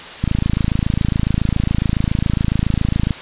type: click train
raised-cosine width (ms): 5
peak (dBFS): -4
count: 79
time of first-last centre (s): 0.24-3.108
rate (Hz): 27.2
effects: white hiss -32 dBFS RMS until 3.21 s + resampled to 8000 Hz